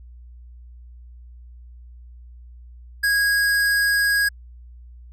sine tone with hard clipping, 1647 Hz, G#6, 15 cents flat, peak -18 dBFS, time 3.03-4.29 s, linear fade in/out 10 ms, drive 17 dB, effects added 60 Hz sine -40 dBFS peak until 5.12 s

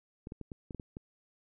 clicks, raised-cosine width 3 ms, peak -29 dBFS, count 8, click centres 0.271 / 0.321 / 0.413 / 0.518 / 0.708 / 0.747 / 0.798 / 0.969 s, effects none

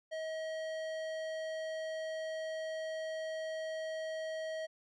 sine tone with tanh clipping, 636 Hz, D#5, 38 cents sharp, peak -39 dBFS, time 0.11-4.67 s, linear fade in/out 20 ms, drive 16 dB, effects none

